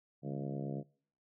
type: harmonic tone with a mistuned harmonic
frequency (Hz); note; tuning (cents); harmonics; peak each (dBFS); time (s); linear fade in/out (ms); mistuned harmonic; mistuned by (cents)
69.2; C#2; -2; 2 / 3 / 4 / 5 / 6 / 7 / 8 / 9 / 10; -39 / -43 / -45 / -47 / -49 / -50 / -51 / -52 / -53; 0.22-0.84; 50; 2; +96
effects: noise-tail reverb RT60 0.5 s tail -23 dB re dry